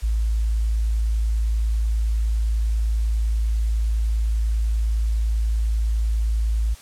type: tone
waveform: sine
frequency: 55 Hz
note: A1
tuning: in tune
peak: -18 dBFS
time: 0.02-6.75 s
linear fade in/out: 20 ms
effects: white hiss -46 dBFS RMS until 6.81 s + low-pass 10000 Hz 12 dB/octave